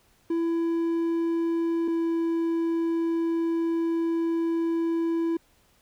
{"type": "tone pair in turn", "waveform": "triangle", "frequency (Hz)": [333.5, 332.1], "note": ["E4", "E4"], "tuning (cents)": [20, 13], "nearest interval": "unison", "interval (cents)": 7, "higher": "first", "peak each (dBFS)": -21, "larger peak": "neither", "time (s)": [[0.3, 1.88], [1.88, 5.37]], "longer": "second", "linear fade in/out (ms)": 5, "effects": ["pink hiss -63 dBFS RMS until 5.81 s"]}